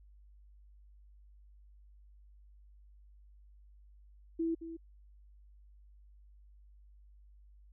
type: tone with echo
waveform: sine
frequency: 329.6 Hz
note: E4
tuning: in tune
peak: -30 dBFS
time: 4.39-4.55 s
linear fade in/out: 10 ms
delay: 220 ms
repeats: 1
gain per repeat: -11 dB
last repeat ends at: 4.77 s
effects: added 50 Hz sine -56 dBFS peak until 7.72 s